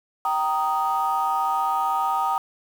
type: chord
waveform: sine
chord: Eb major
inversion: first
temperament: just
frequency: 777.8 / 933.4 / 1244.5 Hz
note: G5 / Bb5 / Eb6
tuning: -14 / +2 / 0 cents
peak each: -24 dBFS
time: 0.25-2.38 s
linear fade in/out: 2 ms
effects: tanh soft clip ceiling -13 dBFS + 7-bit